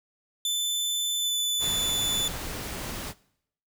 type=tone with pitch glide; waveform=sawtooth; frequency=3520 to 3492 Hz; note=A7 to A7; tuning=0 to -14 cents; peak=-22 dBFS; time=0.45-2.28 s; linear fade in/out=2 ms; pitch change=-14 cents; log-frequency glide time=1.18-1.37 s
type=noise; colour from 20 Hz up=pink; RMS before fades=-35 dBFS; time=1.59-3.14 s; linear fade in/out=50 ms
effects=noise-tail reverb RT60 0.7 s tail -21 dB re dry